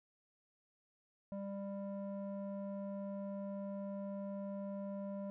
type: tone with low-pass filter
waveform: square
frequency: 198.2 Hz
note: G3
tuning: 19 cents sharp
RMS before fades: -43 dBFS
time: 1.32-5.3 s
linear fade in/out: 0 ms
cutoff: 710 Hz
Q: 2.6
effects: none